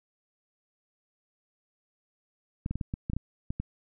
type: clicks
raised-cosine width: 5 ms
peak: -19 dBFS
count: 10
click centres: 2.661 / 2.71 / 2.756 / 2.812 / 2.939 / 3.099 / 3.134 / 3.166 / 3.505 / 3.6 s
effects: none